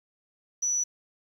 sine tone, 5920 Hz, F#8, in tune, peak -24 dBFS, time 0.62-0.84 s, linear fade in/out 10 ms, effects 9-bit

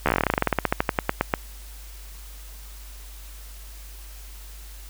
slowing click train, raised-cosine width 0.5 ms, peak -4 dBFS, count 26, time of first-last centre 0.06-1.339 s, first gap 13 ms, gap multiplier 1.1, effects added 50 Hz sine -39 dBFS peak until 4.89 s + white hiss -47 dBFS RMS until 4.89 s

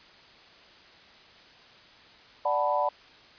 sine chord, B minor seventh, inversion first, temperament equal, 587.3 / 740 / 880 / 987.8 Hz, D5 / F#5 / A5 / B5, 0 / 0 / 0 / 0 cents, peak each -28 / -30 / -30 / -28 dBFS, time 2.45-2.89 s, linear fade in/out 5 ms, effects white hiss -53 dBFS RMS until 3.38 s + resampled to 11025 Hz

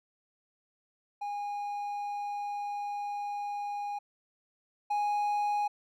triangle tone pair in turn, 819 / 827.1 Hz, G#5 / G#5, -24 / -7 cents, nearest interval unison, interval 17 cents, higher second, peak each -31 / -25 dBFS, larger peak second, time 1.21-3.99 / 4.9-5.68 s, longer first, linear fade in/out 10 ms, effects none

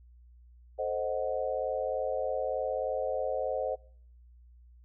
sine chord, A diminished seventh, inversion none, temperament equal, 440 / 523.3 / 622.3 / 740 Hz, A4 / C5 / Eb5 / Gb5, 0 / 0 / 0 / 0 cents, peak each -38 / -32 / -34 / -37 dBFS, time 0.78-3.76 s, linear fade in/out 20 ms, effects noise-tail reverb RT60 0.6 s tail -25 dB re dry + added 60 Hz sine -53 dBFS peak until 4.84 s

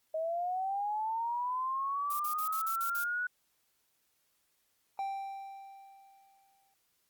sine linear sweep, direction up, 628 to 1480 Hz, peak -31 dBFS, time 0.14-3.27 s, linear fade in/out 5 ms
violet noise bursts, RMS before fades -39 dBFS, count 7, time 2.1-3.042 s, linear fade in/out 5 ms, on 96 ms, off 45 ms
triangle tone with exponential decay, 784 Hz, G5, in tune, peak -30 dBFS, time 4.99-6.74 s, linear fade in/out 1 ms, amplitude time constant 380 ms
effects white hiss -75 dBFS RMS until 7.09 s + Opus 48 kbps

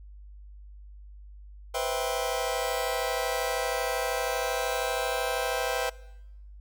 sawtooth chord, C major seventh, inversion third, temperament just, 490.5 / 523.3 / 654.1 / 784.9 Hz, B4 / C5 / E5 / G5, -12 / 0 / -14 / +2 cents, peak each -29 dBFS, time 1.74-5.9 s, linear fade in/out 10 ms, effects noise-tail reverb RT60 1.0 s tail -22 dB re dry + added 50 Hz sine -44 dBFS peak until 6.6 s

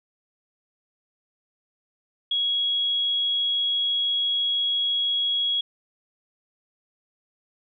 sine tone, 3322 Hz, G#7, in tune, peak -21 dBFS, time 2.31-5.61 s, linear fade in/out 5 ms, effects none

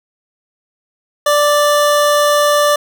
25% pulse tone, 587.3 Hz, D5, in tune, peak -6 dBFS, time 1.26-2.76 s, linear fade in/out 5 ms, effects none

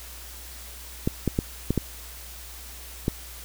clicks, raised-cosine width 3 ms, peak -9 dBFS, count 6, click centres 1.075 / 1.277 / 1.389 / 1.706 / 1.777 / 3.081 s, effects added 60 Hz sine -43 dBFS peak until 3.44 s + white hiss -43 dBFS RMS until 3.44 s

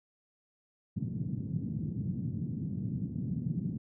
pink band-pass noise, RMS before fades -35 dBFS, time 0.96-3.78 s, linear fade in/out 10 ms, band 120 to 210 Hz, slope 24 dB/octave, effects none

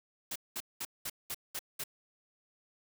white noise bursts, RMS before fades -38 dBFS, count 7, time 0.31-1.839 s, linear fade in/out 5 ms, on 47 ms, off 200 ms, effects none

